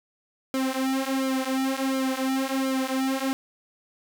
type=tone with flanger; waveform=sawtooth; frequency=265.1 Hz; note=C4; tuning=23 cents sharp; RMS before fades=-26 dBFS; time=0.54-3.33 s; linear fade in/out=0 ms; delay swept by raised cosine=1.1 to 5.7 ms; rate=1.4 Hz; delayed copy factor=-0.9; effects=none